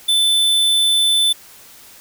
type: tone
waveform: square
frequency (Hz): 3520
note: A7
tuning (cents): 0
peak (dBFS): -13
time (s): 0.08-1.33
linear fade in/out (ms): 10
effects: white hiss -43 dBFS RMS until 2 s